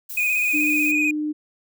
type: noise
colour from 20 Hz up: violet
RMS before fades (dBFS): -33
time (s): 0.09-0.92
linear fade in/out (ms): 10
type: tone with vibrato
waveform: triangle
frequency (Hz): 2481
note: D#7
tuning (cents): -6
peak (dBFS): -17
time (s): 0.17-1.11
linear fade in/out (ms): 5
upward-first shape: square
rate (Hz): 16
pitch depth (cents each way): 26
type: tone with pitch glide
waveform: sine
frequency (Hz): 300 to 302.3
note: D4 to D#4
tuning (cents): +37 to -50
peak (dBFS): -22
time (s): 0.53-1.33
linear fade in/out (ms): 20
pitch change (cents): +13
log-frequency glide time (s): 0.63-1.11
effects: none